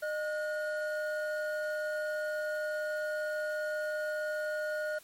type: tone pair together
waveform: triangle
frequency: 611 / 1446 Hz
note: D#5 / F#6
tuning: -32 / -40 cents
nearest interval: octave + minor third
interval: 1492 cents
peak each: -31 / -35 dBFS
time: 0.02-4.99 s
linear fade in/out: 10 ms
effects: white hiss -57 dBFS RMS until 5.03 s + MP3 64 kbps